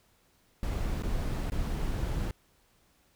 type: noise with dropouts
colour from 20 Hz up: brown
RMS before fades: -31 dBFS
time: 0.63-2.31 s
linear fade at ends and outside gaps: 1 ms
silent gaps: 1.023-1.034 / 1.5-1.519 s
effects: pink hiss -67 dBFS RMS until 3.15 s